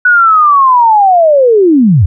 sine linear sweep, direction down, 1485 to 75.5 Hz, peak -3 dBFS, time 0.05-2.06 s, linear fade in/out 5 ms, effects none

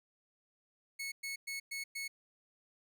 sawtooth tone bursts, 2200 Hz, C#7, 14 cents flat, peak -35 dBFS, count 5, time 0.99-2.08 s, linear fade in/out 10 ms, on 130 ms, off 110 ms, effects none

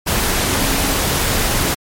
sine tone in noise, 273.5 Hz, C#4, 23 cents flat, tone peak -26 dBFS, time 0.47-0.95 s, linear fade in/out 20 ms, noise pink, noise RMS -17 dBFS, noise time 0.06-1.75 s, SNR -12 dB, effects MP3 64 kbps

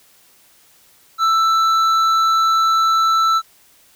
triangle tone with hard clipping, 1325 Hz, E6, 9 cents sharp, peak -14 dBFS, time 1.18-3.42 s, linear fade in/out 50 ms, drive 11 dB, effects white hiss -52 dBFS RMS until 3.95 s

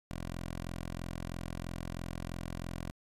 10% pulse tone, 43.05 Hz, F1, 24 cents flat, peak -30 dBFS, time 0.11-2.91 s, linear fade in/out 0 ms, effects resampled to 32000 Hz

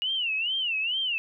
sine tone with vibrato, 2845 Hz, F7, 31 cents sharp, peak -25 dBFS, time 0.02-1.18 s, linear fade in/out 0 ms, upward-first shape sine, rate 2.3 Hz, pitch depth 190 cents each way, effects none

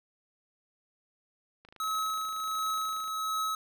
click train, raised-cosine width 0.3 ms, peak -36 dBFS, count 39, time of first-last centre 1.65-3.079 s, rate 26.6 Hz
square tone with tremolo, 1285 Hz, E6, 45 cents flat, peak -29 dBFS, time 1.8-3.55 s, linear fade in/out 2 ms, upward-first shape triangle, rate 1.4 Hz, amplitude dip 45%
effects none

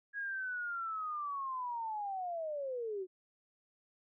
sine linear sweep, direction down, 1661.2 to 358.7 Hz, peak -36 dBFS, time 0.13-3.07 s, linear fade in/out 50 ms, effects none

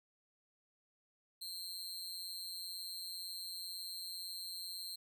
sawtooth tone with amplitude modulation, 4161 Hz, C8, 10 cents flat, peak -36 dBFS, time 1.41-4.96 s, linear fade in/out 10 ms, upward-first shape sine, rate 182 Hz, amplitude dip 90%, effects none

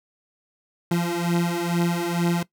30% pulse beating tone pair, 170.8 / 173 Hz, F3 / F3, -38 / -16 cents, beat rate 2.2 Hz, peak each -22 / -21 dBFS, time 0.91-2.43 s, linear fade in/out 5 ms, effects noise-tail reverb RT60 0.1 s tail -19 dB re dry

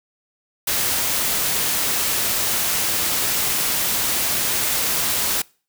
white noise, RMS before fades -21 dBFS, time 0.67-5.42 s, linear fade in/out 5 ms, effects noise-tail reverb RT60 0.4 s tail -25 dB re dry

